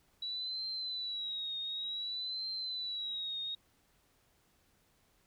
sine tone with vibrato, 3913 Hz, B7, 17 cents flat, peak -36 dBFS, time 0.22-3.55 s, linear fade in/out 5 ms, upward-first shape triangle, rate 0.55 Hz, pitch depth 99 cents each way, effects pink hiss -71 dBFS RMS until 5.26 s

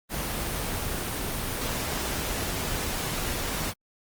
pink noise, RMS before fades -30 dBFS, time 0.09-3.74 s, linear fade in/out 50 ms, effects Opus 24 kbps

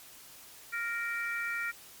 harmonic tone, 466.2 Hz, A#4, in tune, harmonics 3 / 4 / 5, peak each -35 / -36 / -37 dBFS, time 0.72-1.72 s, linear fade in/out 20 ms, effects white hiss -52 dBFS RMS until 2 s + MP3 96 kbps

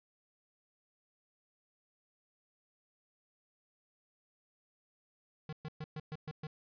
square tone bursts, 154.2 Hz, D#3, 15 cents flat, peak -40 dBFS, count 7, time 5.49-6.469 s, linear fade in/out 2 ms, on 37 ms, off 120 ms, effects resampled to 11025 Hz + 12-bit

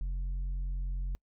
triangle tone with tanh clipping, 45.06 Hz, F#1, 45 cents flat, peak -32 dBFS, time 0.01-1.15 s, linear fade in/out 0 ms, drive 9 dB, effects noise-tail reverb RT60 0.1 s tail -26 dB re dry

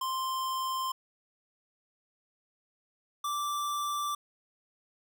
square tone pair in turn, 1046.5 / 1171.2 Hz, C6 / D6, 0 / -5 cents, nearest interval major second, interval 195 cents, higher second, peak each -31 / -31 dBFS, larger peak neither, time 0.01-0.92 / 3.24-4.15 s, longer neither, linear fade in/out 5 ms, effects none

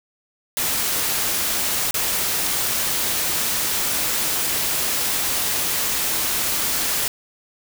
white noise with dropouts, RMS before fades -22 dBFS, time 0.57-7.08 s, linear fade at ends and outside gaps 1 ms, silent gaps 1.91-1.942 s, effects none

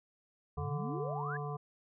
harmonic tone, 145.6 Hz, D3, 15 cents flat, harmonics 1 / 3 / 5 / 7 / 8, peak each -38 / -43 / -45 / -46 / -47 dBFS, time 0.57-1.57 s, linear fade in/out 10 ms
sine exponential sweep, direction up, 72.8 to 1760 Hz, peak -38 dBFS, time 0.57-1.37 s, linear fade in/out 5 ms
effects none

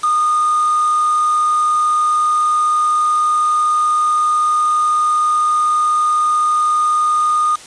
sine tone with quantisation, 1226 Hz, D#6, 26 cents flat, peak -12 dBFS, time 0.03-7.56 s, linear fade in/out 10 ms, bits 4, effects white hiss -37 dBFS RMS until 7.66 s + resampled to 22050 Hz

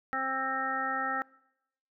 harmonic tone, 264.8 Hz, C4, 21 cents sharp, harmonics 1 / 2 / 3 / 5 / 6 / 7, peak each -41 / -42 / -35 / -32 / -42 / -35 dBFS, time 0.13-1.22 s, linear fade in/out 0 ms, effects noise-tail reverb RT60 0.8 s tail -23 dB re dry

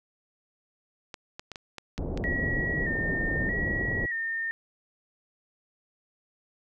clicks, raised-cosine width 0.2 ms, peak -21 dBFS, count 7, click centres 1.142 / 1.395 / 1.517 / 1.558 / 1.783 / 1.979 / 2.175 s
pink low-pass noise, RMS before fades -31 dBFS, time 1.98-4.06 s, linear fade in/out 5 ms, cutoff 610 Hz, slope 24 dB/octave
sine tone with vibrato, 1868 Hz, A#6, 3 cents sharp, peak -28 dBFS, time 2.24-4.51 s, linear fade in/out 0 ms, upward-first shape square, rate 0.8 Hz, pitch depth 45 cents each way
effects none

